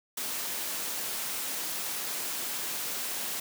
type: high-pass noise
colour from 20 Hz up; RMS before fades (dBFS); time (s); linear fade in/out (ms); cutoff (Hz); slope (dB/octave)
white; -34; 0.17-3.4; 5; 170; 12
effects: none